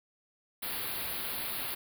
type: band-stop noise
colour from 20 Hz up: white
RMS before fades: -36 dBFS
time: 0.62-1.75 s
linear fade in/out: 10 ms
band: 4700 to 10000 Hz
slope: 96 dB/octave
effects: none